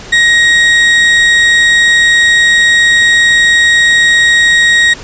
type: tone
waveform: 35% pulse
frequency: 1883 Hz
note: A#6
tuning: 17 cents sharp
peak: -3 dBFS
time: 0.12-4.94 s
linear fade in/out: 10 ms
effects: pink hiss -29 dBFS RMS until 5.03 s + resampled to 16000 Hz